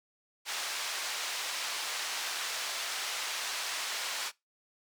white band-pass noise, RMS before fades -36 dBFS, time 0.45-4.32 s, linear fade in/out 50 ms, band 740 to 5500 Hz, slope 12 dB/octave, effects noise-tail reverb RT60 0.2 s tail -22 dB re dry

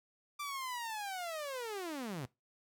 sawtooth linear sweep, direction down, 1184 to 115.1 Hz, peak -35 dBFS, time 0.39-2.26 s, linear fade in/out 10 ms, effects noise-tail reverb RT60 0.2 s tail -20 dB re dry

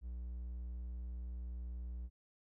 triangle tone, 60.4 Hz, B1, 38 cents flat, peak -39 dBFS, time 0.01-2.1 s, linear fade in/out 50 ms, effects none

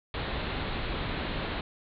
pink low-pass noise, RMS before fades -33 dBFS, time 0.14-1.61 s, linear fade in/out 2 ms, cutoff 4200 Hz, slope 96 dB/octave, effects none

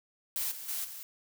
blue noise with level steps, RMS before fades -33 / -43 / -35 / -44 dBFS, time 0.36-1.03 s, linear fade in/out 0 ms, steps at 0.51 / 0.68 / 0.84 s, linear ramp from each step 10 ms, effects none

